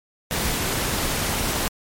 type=noise; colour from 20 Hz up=pink; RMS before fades=-24 dBFS; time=0.31-1.68 s; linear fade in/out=0 ms; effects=MP3 64 kbps